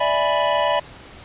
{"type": "chord", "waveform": "square", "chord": "E dominant seventh", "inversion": "third", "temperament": "equal with one note detuned", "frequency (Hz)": [587.3, 659.3, 833, 987.8], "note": ["D5", "E5", "G#5", "B5"], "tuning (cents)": [0, 0, 5, 0], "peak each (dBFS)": [-22, -24, -27, -22], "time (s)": [0, 0.8], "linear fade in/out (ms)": 10, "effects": ["pink hiss -42 dBFS RMS until 1.24 s", "resampled to 8000 Hz"]}